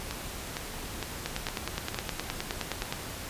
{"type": "two click trains", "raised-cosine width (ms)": 0.2, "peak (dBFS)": [-15, -13], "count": [5, 17], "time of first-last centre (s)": [[0.11, 1.945], [1.26, 2.925]], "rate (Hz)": [2.18, 9.61], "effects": ["pink hiss -39 dBFS RMS until 3.29 s", "resampled to 32000 Hz"]}